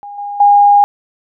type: tone with level steps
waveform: sine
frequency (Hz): 815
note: G#5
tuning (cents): -33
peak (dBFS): -26 / -20 / -4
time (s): 0.03-0.84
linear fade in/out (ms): 0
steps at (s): 0.18 / 0.4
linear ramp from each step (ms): 5
effects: none